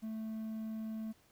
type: tone with quantisation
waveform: triangle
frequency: 220 Hz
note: A3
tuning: in tune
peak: -36 dBFS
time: 0.02-1.13 s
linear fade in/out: 20 ms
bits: 11
effects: pink hiss -68 dBFS RMS until 1.31 s